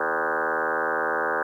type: tone with frequency modulation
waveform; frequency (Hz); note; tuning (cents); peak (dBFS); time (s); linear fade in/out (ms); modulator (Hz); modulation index
sine; 1010; B5; +39; -22; 0-1.43; 5; 79.3; 7.8
effects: 10-bit